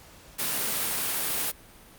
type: high-pass noise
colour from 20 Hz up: white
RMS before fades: -28 dBFS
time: 0.38-1.52 s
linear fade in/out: 20 ms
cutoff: 110 Hz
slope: 48 dB/octave
effects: pink hiss -51 dBFS RMS until 1.98 s + Opus 48 kbps